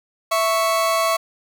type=tone pair together; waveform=40% pulse; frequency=659.3 / 1108.8 Hz; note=E5 / C#6; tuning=0 / 0 cents; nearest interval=major sixth; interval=900 cents; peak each=-19 dBFS; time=0.31-1.17 s; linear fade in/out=10 ms; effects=none